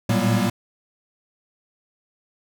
square tone cluster, 112.3 / 116.7 / 187.6 / 199.1 / 237.8 Hz, A2 / A#2 / F#3 / G3 / A#3, +36 / +2 / +24 / +27 / +35 cents, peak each -25 dBFS, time 0.09-0.5 s, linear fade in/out 5 ms, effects none

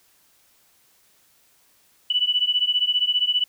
sine beating tone pair, 2960 / 2975 Hz, F#7 / F#7, 0 / +9 cents, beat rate 15 Hz, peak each -21 / -22 dBFS, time 2.1-3.44 s, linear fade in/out 5 ms, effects white hiss -60 dBFS RMS until 3.48 s

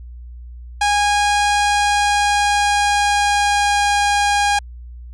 sawtooth tone with pitch glide, 821 to 815.8 Hz, G#5 to G#5, -20 to -31 cents, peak -10 dBFS, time 0.81-4.59 s, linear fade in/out 5 ms, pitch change -11 cents, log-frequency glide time 1.49-3.83 s, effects added 60 Hz sine -32 dBFS peak until 5.13 s + resampled to 22050 Hz

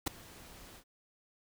pink noise with ADSR envelope, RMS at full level -29 dBFS, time 0.06-0.84 s, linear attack 14 ms, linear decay 6 ms, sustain -24 dB, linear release 72 ms, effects none

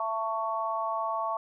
harmonic tone, 222.7 Hz, A3, 21 cents sharp, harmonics 3 / 4 / 5, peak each -33 / -33 / -31 dBFS, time 0-1.37 s, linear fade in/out 2 ms, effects none

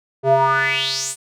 square tone with band-pass filter sweep, 134.2 Hz, C3, 44 cents sharp, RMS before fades -18 dBFS, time 0.23-1.16 s, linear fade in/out 50 ms, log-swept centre 500 to 9300 Hz, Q 5.5, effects none

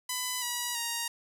5% pulse tone with pitch steps, 1001 / 968 / 936.1 Hz, B5 / B5 / A#5, +23 / -35 / +7 cents, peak -19 dBFS, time 0.09-1.08 s, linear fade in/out 5 ms, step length 330 ms, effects none

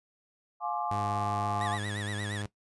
sine chord, D half-diminished seventh, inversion first, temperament just, 704.8 / 845.8 / 1057.2 / 1174.7 Hz, F5 / Ab5 / C6 / D6, +16 / +31 / +18 / 0 cents, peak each -35 / -34 / -38 / -36 dBFS, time 0.6-1.79 s, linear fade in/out 50 ms
sawtooth tone, 103.2 Hz, G#2, 10 cents flat, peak -30 dBFS, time 0.91-2.46 s, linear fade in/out 0 ms
30% pulse tone with vibrato, 1803 Hz, A6, 42 cents sharp, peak -35 dBFS, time 1.61-2.42 s, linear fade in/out 0 ms, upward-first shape sine, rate 8.6 Hz, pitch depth 150 cents each way
effects noise-tail reverb RT60 0.1 s tail -17 dB re dry + resampled to 24000 Hz

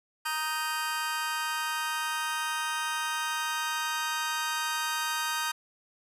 sawtooth chord, Eb major, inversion second, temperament just, 933.4 / 1244.5 / 1555.6 Hz, Bb5 / Eb6 / G6, +2 / 0 / -14 cents, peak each -30 dBFS, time 0.25-5.52 s, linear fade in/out 10 ms, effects resampled to 32000 Hz

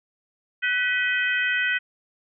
sine tone cluster, 1499 / 1951 / 2527 / 3123 Hz, F#6 / B6 / D#7 / G7, +22 / -22 / +26 / -7 cents, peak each -24 / -25 / -28 / -33 dBFS, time 0.62-1.79 s, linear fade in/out 20 ms, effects none

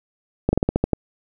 slowing click train, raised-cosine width 2 ms, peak -4 dBFS, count 8, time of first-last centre 0.49-0.933 s, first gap 40 ms, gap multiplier 1.15, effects none

